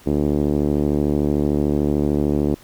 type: tone with low-pass filter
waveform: 5% pulse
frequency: 73.42 Hz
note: D2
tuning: in tune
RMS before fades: -19 dBFS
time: 0.06-2.55 s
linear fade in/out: 10 ms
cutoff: 330 Hz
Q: 1.6
effects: pink hiss -48 dBFS RMS until 2.63 s